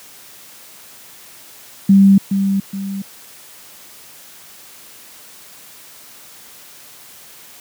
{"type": "tone with echo", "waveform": "sine", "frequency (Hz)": 196, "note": "G3", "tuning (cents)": 0, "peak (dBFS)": -5, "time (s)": [1.89, 2.18], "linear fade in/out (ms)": 5, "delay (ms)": 420, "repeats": 2, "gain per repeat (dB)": -8, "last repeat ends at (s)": 3.02, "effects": ["white hiss -41 dBFS RMS until 7.6 s", "high-pass 100 Hz 12 dB/octave"]}